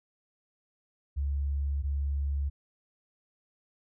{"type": "tone pair in turn", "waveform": "sine", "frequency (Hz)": [70.4, 70.4], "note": ["C#2", "C#2"], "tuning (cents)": [27, 27], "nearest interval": "unison", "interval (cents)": 0, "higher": "neither", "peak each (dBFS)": -27, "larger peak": "neither", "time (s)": [[1.16, 1.83], [1.83, 2.5]], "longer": "neither", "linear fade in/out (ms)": 20, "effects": []}